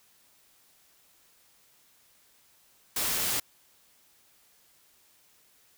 white noise, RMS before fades -29 dBFS, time 2.96-3.4 s, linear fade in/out 5 ms, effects white hiss -63 dBFS RMS until 5.77 s

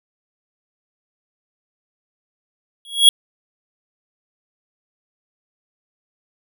square tone with exponential growth, 3322 Hz, G#7, in tune, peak -3 dBFS, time 2.85-3.09 s, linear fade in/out 1 ms, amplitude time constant 51 ms, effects none

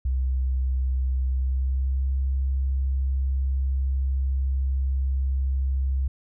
sine tone with pitch glide, 64.7 to 66.56 Hz, C2 to C2, -19 to +30 cents, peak -21 dBFS, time 0.05-6.08 s, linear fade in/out 5 ms, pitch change +49 cents, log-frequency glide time 1.3-2.11 s, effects none

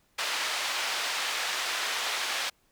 white band-pass noise, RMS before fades -31 dBFS, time 0.18-2.5 s, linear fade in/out 10 ms, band 710 to 4000 Hz, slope 12 dB/octave, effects pink hiss -68 dBFS RMS until 2.71 s

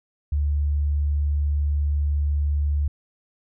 sine tone, 72.9 Hz, D2, 12 cents flat, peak -19 dBFS, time 0.32-2.88 s, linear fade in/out 5 ms, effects none

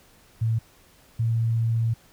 sine tone pair in turn, 112.9 / 114.41 Hz, A2 / A#2, +45 / -32 cents, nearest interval unison, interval 23 cents, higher second, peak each -20 dBFS, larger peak neither, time 0.41-0.59 / 1.19-1.94 s, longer second, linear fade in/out 10 ms, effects pink hiss -56 dBFS RMS until 2.12 s

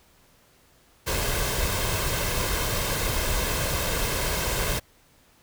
pink noise with comb filter, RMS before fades -26 dBFS, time 1.06-4.8 s, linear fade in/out 20 ms, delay 1.9 ms, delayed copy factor +0.5, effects pink hiss -59 dBFS RMS until 5.42 s

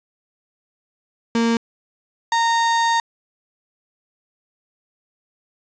35% pulse tone pair in turn, 230.9 / 923.6 Hz, A#3 / A#5, -16 / -16 cents, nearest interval 2 octaves, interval 2400 cents, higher second, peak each -14 dBFS, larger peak neither, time 1.35-1.57 / 2.32-3 s, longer second, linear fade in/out 2 ms, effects resampled to 16000 Hz + 8-bit

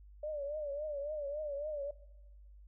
sine tone with vibrato, 587.3 Hz, D5, in tune, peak -36 dBFS, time 0.23-1.91 s, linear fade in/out 5 ms, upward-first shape triangle, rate 3.6 Hz, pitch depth 110 cents each way, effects noise-tail reverb RT60 1.0 s tail -19 dB re dry + added 50 Hz sine -53 dBFS peak until 2.67 s

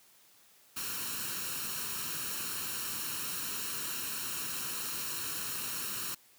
white noise with comb filter, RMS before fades -37 dBFS, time 0.76-6.15 s, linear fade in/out 10 ms, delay 0.72 ms, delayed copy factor +0.65, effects white hiss -62 dBFS RMS until 6.38 s + high-pass 100 Hz 12 dB/octave

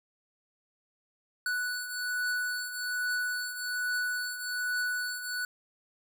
square beating tone pair, 1480 / 1481.2 Hz, F#6 / F#6, 0 / +1 cents, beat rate 1.2 Hz, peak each -32 / -38 dBFS, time 1.46-5.45 s, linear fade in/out 2 ms, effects none

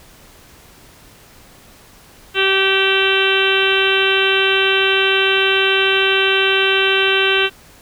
harmonic tone, 386.6 Hz, G4, 24 cents flat, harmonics 1 / 2 / 3 / 4 / 5 / 6 / 7 / 8 / 9 / 10, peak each -18 / -29 / -25 / -19 / -27 / -25 / -18 / -20 / -27 / -28 dBFS, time 2.34-7.5 s, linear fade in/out 50 ms, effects pink hiss -45 dBFS RMS until 7.81 s

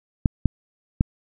clicks, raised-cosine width 5 ms, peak -4 dBFS, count 3, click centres 0.258 / 0.457 / 1.009 s, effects none

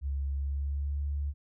sine tone with pitch glide, 69.3 to 71.66 Hz, C#2 to D2, 0 to -42 cents, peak -29 dBFS, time 0.01-1.34 s, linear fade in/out 50 ms, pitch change +58 cents, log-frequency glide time 0.35-1.02 s, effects none

